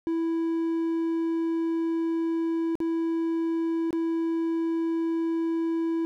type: tone with dropouts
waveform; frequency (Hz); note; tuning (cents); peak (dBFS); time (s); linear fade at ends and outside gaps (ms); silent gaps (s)
triangle; 329.7; E4; 0; -22; 0.07-6.05; 0; 2.754-2.803 / 3.907-3.929
effects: none